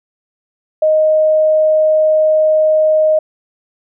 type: tone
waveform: sine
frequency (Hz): 622.3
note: D#5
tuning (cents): 0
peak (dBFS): -8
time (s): 0.82-3.19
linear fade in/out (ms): 5
effects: none